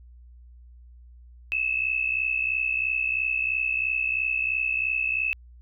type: tone pair together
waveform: sine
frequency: 2574 / 2637 Hz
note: E7 / E7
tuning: -42 / 0 cents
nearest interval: unison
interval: 42 cents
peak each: -26 dBFS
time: 1.52-5.33 s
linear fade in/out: 0 ms
effects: added 60 Hz sine -46 dBFS peak until 5.61 s